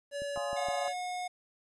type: tone with pitch glide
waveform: square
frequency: 570 to 566.4 Hz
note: C#5 to C#5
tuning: +48 to +37 cents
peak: -35 dBFS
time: 0.11-0.94 s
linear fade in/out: 50 ms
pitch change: -11 cents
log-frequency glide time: 0.22-0.71 s
type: click train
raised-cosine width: 3 ms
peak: -34 dBFS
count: 4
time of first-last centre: 0.22-0.686 s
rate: 6.44 Hz
type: chord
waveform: sine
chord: F minor seventh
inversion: none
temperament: equal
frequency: 698.5 / 830.6 / 1046.5 / 1244.5 Hz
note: F5 / Ab5 / C6 / Eb6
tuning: 0 / 0 / 0 / 0 cents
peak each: -39 / -41 / -43 / -45 dBFS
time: 0.36-0.88 s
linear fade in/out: 0 ms
type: tone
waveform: square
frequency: 724 Hz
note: F#5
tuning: 38 cents flat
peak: -35 dBFS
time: 0.56-1.28 s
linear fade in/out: 10 ms
effects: resampled to 24000 Hz + 11-bit